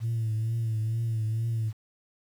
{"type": "tone with vibrato", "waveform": "sine", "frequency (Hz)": 112.3, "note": "A2", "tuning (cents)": 36, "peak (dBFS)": -24, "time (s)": [0, 1.73], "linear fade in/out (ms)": 50, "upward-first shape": "triangle", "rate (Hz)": 2.2, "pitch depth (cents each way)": 61, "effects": ["tanh soft clip ceiling -23 dBFS", "9-bit"]}